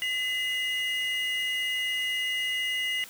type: tone pair together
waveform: triangle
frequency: 2026 / 2865 Hz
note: B6 / F7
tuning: +44 / +44 cents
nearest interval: tritone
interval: 600 cents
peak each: -28 dBFS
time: 0.02-3.04 s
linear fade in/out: 0 ms
effects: white hiss -47 dBFS RMS until 3.09 s